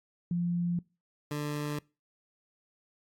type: tone pair in turn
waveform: sine / 20% pulse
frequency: 173.7 / 147.87 Hz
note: F3 / D3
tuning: -9 / +12 cents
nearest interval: minor third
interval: 279 cents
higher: first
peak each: -27 dBFS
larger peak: neither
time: 0.31-0.79 / 1.31-1.79 s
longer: neither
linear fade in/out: 2 ms
effects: noise-tail reverb RT60 0.3 s tail -24 dB re dry + AAC 64 kbps